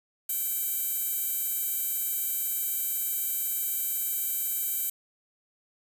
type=tone with high-pass filter; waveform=15% pulse; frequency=774 Hz; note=G5; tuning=22 cents flat; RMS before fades=-30 dBFS; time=0.29-4.9 s; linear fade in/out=5 ms; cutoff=11000 Hz; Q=1.4; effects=8-bit